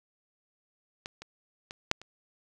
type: clicks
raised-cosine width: 0.2 ms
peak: -20 / -26 / -23 / -6 / -29 dBFS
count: 5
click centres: 1.059 / 1.22 / 1.709 / 1.914 / 2.016 s
effects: none